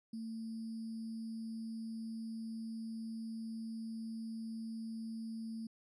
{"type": "tone with sample-and-hold", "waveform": "sine", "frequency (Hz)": 224.5, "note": "A3", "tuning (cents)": 35, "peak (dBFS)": -40, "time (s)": [0.13, 5.67], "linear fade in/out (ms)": 5, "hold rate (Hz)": 4900, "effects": ["resampled to 22050 Hz"]}